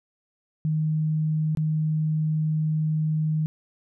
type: tone with dropouts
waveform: sine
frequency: 155.56 Hz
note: D#3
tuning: in tune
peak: -21 dBFS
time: 0.65-3.46 s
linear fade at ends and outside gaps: 0 ms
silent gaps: 1.55-1.572 s
effects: none